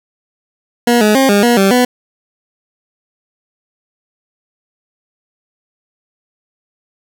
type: tone with pitch steps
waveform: 20% pulse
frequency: 239.1 / 211.7 / 267.8 / 202.8 / 239.2 / 194.7 / 248.1 Hz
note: A#3 / G#3 / C4 / G#3 / A#3 / G3 / B3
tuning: +44 / +33 / +40 / -41 / +45 / -12 / +8 cents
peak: -3 dBFS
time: 0.87-1.85 s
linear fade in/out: 5 ms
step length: 140 ms
effects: none